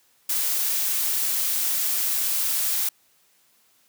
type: noise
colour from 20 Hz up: blue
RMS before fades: -24 dBFS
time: 0.29-2.89 s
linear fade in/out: 5 ms
effects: white hiss -62 dBFS RMS until 3.88 s + high-pass 100 Hz 12 dB/octave